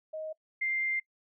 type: tone pair in turn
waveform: sine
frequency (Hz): 627 / 2097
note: D#5 / C7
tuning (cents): +13 / +3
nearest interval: octave + major sixth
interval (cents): 2090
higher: second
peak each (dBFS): -35 / -28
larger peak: second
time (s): 0.13-0.33 / 0.61-1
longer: second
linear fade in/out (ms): 10
effects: noise-tail reverb RT60 0.1 s tail -23 dB re dry